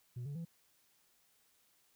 sine tone with pitch steps, 122.3 / 142.94 / 167.07 Hz, B2 / D3 / E3, -16 / -47 / +24 cents, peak -37 dBFS, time 0.16-0.451 s, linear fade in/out 10 ms, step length 97 ms, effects tanh soft clip ceiling -39 dBFS + white hiss -72 dBFS RMS until 1.95 s

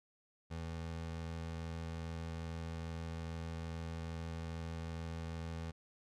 25% pulse tone, 82.41 Hz, E2, in tune, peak -37 dBFS, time 0.5-5.72 s, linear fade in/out 20 ms, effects low-pass 7000 Hz 12 dB/octave

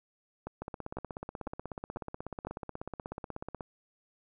two click trains, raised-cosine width 1 ms, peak -24 / -24 dBFS, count 50 / 5, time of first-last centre 0.62-3.608 / 0.47-2.47 s, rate 16.4 / 2 Hz, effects none

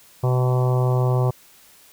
harmonic tone, 126.5 Hz, B2, 42 cents sharp, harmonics 1 / 3 / 4 / 5 / 6 / 7 / 8 / 9, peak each -17 / -27 / -29 / -31 / -33 / -34 / -35 / -36 dBFS, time 0.23-1.31 s, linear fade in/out 10 ms, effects white hiss -51 dBFS RMS until 1.92 s

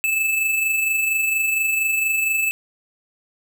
square tone with amplitude modulation, 2622 Hz, E7, 10 cents flat, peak -17 dBFS, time 0.04-2.51 s, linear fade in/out 0 ms, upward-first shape sine, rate 24.3 Hz, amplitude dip 40%, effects none

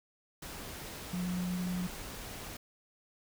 sine tone in noise, 180 Hz, F#3, 47 cents flat, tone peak -32 dBFS, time 1.13-1.87 s, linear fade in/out 5 ms, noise pink, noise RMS -44 dBFS, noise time 0.42-2.57 s, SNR +9 dB, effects none

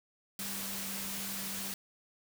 sine tone in noise, 196 Hz, G3, in tune, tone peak -45 dBFS, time 0.39-1.74 s, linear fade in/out 2 ms, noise white, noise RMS -39 dBFS, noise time 0.39-1.74 s, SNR -9 dB, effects none

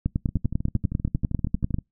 two click trains, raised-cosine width 5 ms, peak -17 / -10 dBFS, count 20 / 18, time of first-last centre 0.29-1.786 / 0.06-1.743 s, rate 12.7 / 10.1 Hz, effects noise-tail reverb RT60 0.2 s tail -26 dB re dry

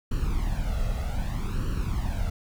brown noise with flanger, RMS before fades -27 dBFS, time 0.11-2.3 s, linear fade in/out 5 ms, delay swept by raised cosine 0.69 to 1.54 ms, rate 0.64 Hz, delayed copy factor +0.75, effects none

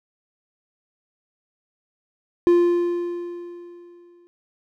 triangle tone with exponential decay, 348.2 Hz, F4, 5 cents flat, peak -9 dBFS, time 2.47-4.27 s, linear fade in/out 0 ms, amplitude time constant 390 ms, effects none

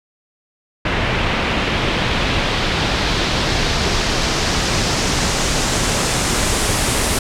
pink noise with low-pass filter sweep, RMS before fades -18 dBFS, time 0.85-7.19 s, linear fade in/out 5 ms, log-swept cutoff 2600 to 10000 Hz, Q 1.4, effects none

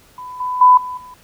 sine tone with level steps, 1000 Hz, B5, 21 cents sharp, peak -29 / -19 / -5 / -24 / -35 dBFS, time 0.18-1.14 s, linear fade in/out 2 ms, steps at 0.4 / 0.61 / 0.77 / 0.97 s, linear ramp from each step 5 ms, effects pink hiss -50 dBFS RMS until 1.23 s

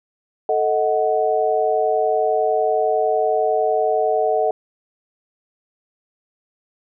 sine chord, D# diminished, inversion second, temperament equal with one note detuned, 440 / 629.1 / 740 Hz, A4 / D#5 / F#5, 0 / +19 / 0 cents, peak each -20 dBFS, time 0.49-4.51 s, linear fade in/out 2 ms, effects none

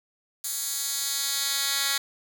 10% pulse tone with high-pass filter sweep, 277.2 Hz, C#4, in tune, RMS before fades -28 dBFS, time 0.44-1.98 s, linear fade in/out 5 ms, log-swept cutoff 7800 to 2700 Hz, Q 0.92, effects none

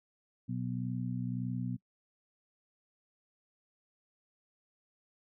harmonic tone, 61.74 Hz, B1, in tune, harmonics 2 / 3 / 4, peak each -36 / -38 / -39 dBFS, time 0.48-1.77 s, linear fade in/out 20 ms, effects noise-tail reverb RT60 0.1 s tail -23 dB re dry

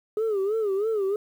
sine tone with vibrato, 415.3 Hz, G#4, in tune, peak -20 dBFS, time 0.17-1.16 s, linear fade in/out 2 ms, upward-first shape sine, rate 3.1 Hz, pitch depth 140 cents each way, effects tanh soft clip ceiling -21 dBFS + 9-bit

